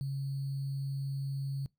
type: tone with sample-and-hold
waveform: sine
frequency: 137.3 Hz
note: C#3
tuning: 16 cents flat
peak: -32 dBFS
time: 0.01-1.66 s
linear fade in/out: 0 ms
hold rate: 4410 Hz
effects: noise-tail reverb RT60 0.2 s tail -23 dB re dry